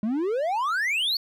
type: exponential sweep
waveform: triangle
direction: up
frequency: 202.9 to 4564 Hz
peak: -21 dBFS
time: 0.03-1.17 s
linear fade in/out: 2 ms
effects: none

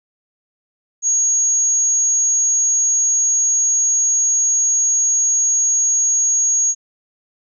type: tone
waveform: sine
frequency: 6620 Hz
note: G#8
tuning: 6 cents flat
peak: -13 dBFS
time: 1.02-6.75 s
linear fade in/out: 50 ms
effects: none

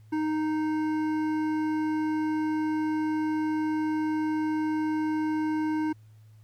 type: tone with hard clipping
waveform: triangle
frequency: 310 Hz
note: D#4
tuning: 6 cents flat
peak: -27 dBFS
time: 0.12-5.93 s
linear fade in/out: 10 ms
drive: 15 dB
effects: added 108 Hz sine -50 dBFS peak until 6.43 s + pink hiss -69 dBFS RMS until 6.43 s

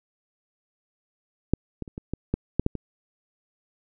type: clicks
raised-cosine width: 3 ms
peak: -6 / -18 / -28 / -21 / -15 / -10 / -7 / -8 / -18 dBFS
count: 9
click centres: 1.536 / 1.823 / 1.878 / 1.979 / 2.136 / 2.34 / 2.596 / 2.664 / 2.753 s
effects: none

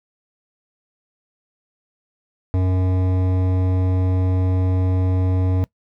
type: tone with hard clipping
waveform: triangle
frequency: 92.5 Hz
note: F#2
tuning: in tune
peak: -18 dBFS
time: 2.54-5.64 s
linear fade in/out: 0 ms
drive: 18 dB
effects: noise-tail reverb RT60 0.1 s tail -21 dB re dry

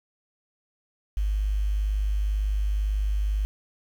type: tone with quantisation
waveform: sine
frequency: 51 Hz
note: G#1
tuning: 31 cents flat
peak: -22 dBFS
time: 1.17-3.45 s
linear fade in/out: 0 ms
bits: 8
effects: none

